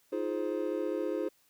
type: chord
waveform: triangle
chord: F minor seventh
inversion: third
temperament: just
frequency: 314.3 / 349.2 / 419.1 / 523.8 Hz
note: Eb4 / F4 / Ab4 / C5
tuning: +18 / 0 / +16 / +2 cents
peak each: -34 dBFS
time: 0.12-1.29 s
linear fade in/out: 10 ms
effects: white hiss -68 dBFS RMS until 1.49 s